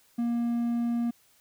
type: tone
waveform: triangle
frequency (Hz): 236.1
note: A#3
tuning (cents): +22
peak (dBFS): -23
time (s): 0.18-1.11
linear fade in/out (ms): 10
effects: white hiss -63 dBFS RMS until 1.4 s